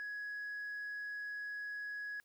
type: tone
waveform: sine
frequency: 1673 Hz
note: G#6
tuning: 12 cents sharp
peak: -38 dBFS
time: 0-2.2 s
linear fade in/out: 0 ms
effects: tanh soft clip ceiling -38 dBFS + white hiss -75 dBFS RMS until 2.24 s